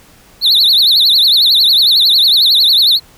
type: tone with vibrato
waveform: triangle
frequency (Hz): 3951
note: B7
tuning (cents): 0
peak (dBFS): -5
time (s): 0.41-3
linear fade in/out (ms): 50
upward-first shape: triangle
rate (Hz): 11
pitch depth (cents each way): 240
effects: pink hiss -44 dBFS RMS until 3.17 s